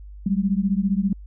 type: beating tone pair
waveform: sine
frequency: 190 / 205 Hz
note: F#3 / G#3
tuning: +46 / -22 cents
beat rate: 15 Hz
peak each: -21 / -22 dBFS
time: 0.26-1.13 s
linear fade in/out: 5 ms
effects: added 50 Hz sine -37 dBFS peak until 1.26 s